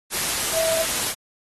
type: tone in noise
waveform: sine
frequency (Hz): 650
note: E5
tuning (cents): -24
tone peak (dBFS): -21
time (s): 0.52-0.86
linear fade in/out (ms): 50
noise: white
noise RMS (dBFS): -24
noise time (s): 0.1-1.15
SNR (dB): 0
effects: AAC 32 kbps